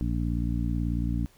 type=harmonic tone; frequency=58.27 Hz; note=A#1; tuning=in tune; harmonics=1 / 2 / 3 / 4 / 5; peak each=-28 / -31 / -33 / -34 / -35 dBFS; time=0.01-1.26 s; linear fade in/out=0 ms; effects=pink hiss -60 dBFS RMS until 1.37 s